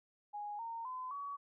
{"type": "tone with pitch steps", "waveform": "sine", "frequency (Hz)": [828, 918.7, 1019.4, 1131.1], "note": ["G#5", "A#5", "C6", "C#6"], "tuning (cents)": [-5, -25, -45, 35], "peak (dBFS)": -40, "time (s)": [0.33, 1.37], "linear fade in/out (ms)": 20, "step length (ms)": 260, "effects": []}